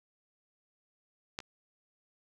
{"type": "clicks", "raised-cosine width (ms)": 0.2, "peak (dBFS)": [-18, -30], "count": 2, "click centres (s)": [1.389, 1.403], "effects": []}